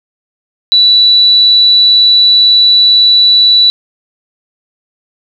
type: tone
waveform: sine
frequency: 3951 Hz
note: B7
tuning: in tune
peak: -3 dBFS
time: 0.72-3.7 s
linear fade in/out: 0 ms
effects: 7-bit